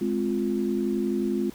sine chord, F minor, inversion first, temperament equal with one note detuned, 210.4 / 261.6 / 349.2 Hz, Ab3 / C4 / F4, +23 / 0 / 0 cents, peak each -27 / -29 / -27 dBFS, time 0.01-1.5 s, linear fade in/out 5 ms, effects pink hiss -49 dBFS RMS until 1.54 s

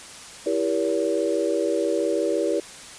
sine chord, E diminished seventh, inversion none, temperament just, 329.6 / 395.6 / 474.7 / 569.6 Hz, E4 / G4 / Bb4 / Db5, 0 / +16 / +31 / +47 cents, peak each -26 dBFS, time 0.46-2.6 s, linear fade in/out 5 ms, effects white hiss -41 dBFS RMS until 2.98 s + resampled to 22050 Hz

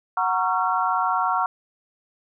sine chord, Gb major seventh, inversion none, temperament equal with one note detuned, 740 / 932.3 / 1108.7 / 1362.6 Hz, Gb5 / Bb5 / Db6 / F6, 0 / 0 / 0 / -43 cents, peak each -25 dBFS, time 0.17-1.46 s, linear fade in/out 2 ms, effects none

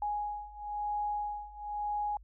sine beating tone pair, 830.6 / 831.6 Hz, G#5 / G#5, 0 / +2 cents, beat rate 1 Hz, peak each -37 / -35 dBFS, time 0.02-2.17 s, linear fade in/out 2 ms, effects added 50 Hz sine -52 dBFS peak until 2.23 s

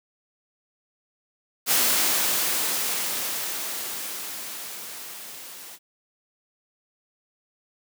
white noise with level ramp, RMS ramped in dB -20 to -42 dBFS, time 1.66-5.79 s, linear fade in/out 50 ms, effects high-pass 200 Hz 12 dB/octave

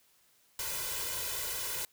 white noise with comb filter, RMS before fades -36 dBFS, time 0.59-1.85 s, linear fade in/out 2 ms, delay 2 ms, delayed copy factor +0.95, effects white hiss -67 dBFS RMS until 1.92 s

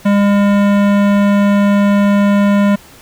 sine tone with hard clipping, 202.2 Hz, G#3, 46 cents flat, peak -10 dBFS, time 0.05-2.76 s, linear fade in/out 10 ms, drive 18 dB, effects pink hiss -40 dBFS RMS until 3.01 s

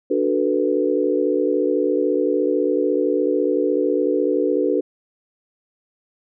sine chord, B minor seventh, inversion first, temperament equal, 293.7 / 370 / 440 / 493.9 Hz, D4 / F#4 / A4 / B4, 0 / 0 / 0 / 0 cents, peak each -22 dBFS, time 0.1-4.81 s, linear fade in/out 10 ms, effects none

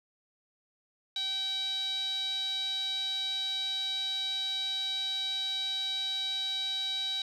sawtooth tone with band-pass filter, 771 Hz, G5, 29 cents flat, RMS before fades -33 dBFS, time 1.16-7.22 s, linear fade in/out 2 ms, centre 3900 Hz, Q 9.5, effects none

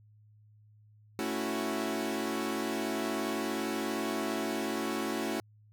sawtooth chord, F# minor seventh, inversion first, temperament equal, 220 / 277.2 / 329.6 / 370 Hz, A3 / C#4 / E4 / F#4, 0 / 0 / 0 / 0 cents, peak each -33 dBFS, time 1.19-5.4 s, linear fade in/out 0 ms, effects added 106 Hz sine -57 dBFS peak until 5.72 s

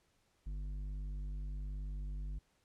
sine tone with tanh clipping, 49.41 Hz, G1, 14 cents sharp, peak -40 dBFS, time 0.46-2.39 s, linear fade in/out 10 ms, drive 9 dB, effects pink hiss -75 dBFS RMS until 2.64 s + low-pass 10000 Hz 12 dB/octave

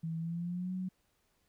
sine tone with pitch glide, 163.1 to 185.2 Hz, E3 to F#3, -18 to +2 cents, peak -34 dBFS, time 0.03-0.89 s, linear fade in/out 10 ms, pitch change +220 cents, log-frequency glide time 0.18-0.73 s, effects pink hiss -75 dBFS RMS until 1.48 s

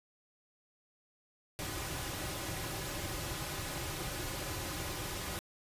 pink noise with comb filter, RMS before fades -39 dBFS, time 1.59-5.39 s, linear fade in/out 0 ms, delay 4.4 ms, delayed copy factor -0.6, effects resampled to 32000 Hz

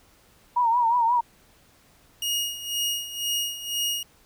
sine tone with vibrato, 944 Hz, A#5, 22 cents sharp, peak -18 dBFS, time 0.56-1.21 s, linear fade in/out 10 ms, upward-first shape triangle, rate 5.6 Hz, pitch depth 95 cents each way
sawtooth tone with tremolo, 2869 Hz, F7, 46 cents sharp, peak -20 dBFS, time 2.22-4.03 s, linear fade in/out 2 ms, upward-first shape sine, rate 2 Hz, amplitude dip 75%
effects pink hiss -58 dBFS RMS until 4.25 s

